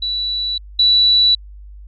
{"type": "tone pair in turn", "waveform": "sine", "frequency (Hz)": [3945, 3945], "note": ["B7", "B7"], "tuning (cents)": [-3, -3], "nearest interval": "unison", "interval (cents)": 0, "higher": "neither", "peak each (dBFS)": [-18, -9], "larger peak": "second", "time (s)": [[0.02, 0.58], [0.79, 1.35]], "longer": "neither", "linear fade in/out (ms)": 5, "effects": ["added 50 Hz sine -34 dBFS peak until 1.87 s"]}